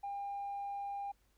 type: tone with tanh clipping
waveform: triangle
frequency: 802 Hz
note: G5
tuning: 39 cents sharp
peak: -38 dBFS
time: 0.03-1.12 s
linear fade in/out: 10 ms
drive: 5 dB
effects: added 50 Hz sine -70 dBFS peak until 1.37 s + pink hiss -75 dBFS RMS until 1.37 s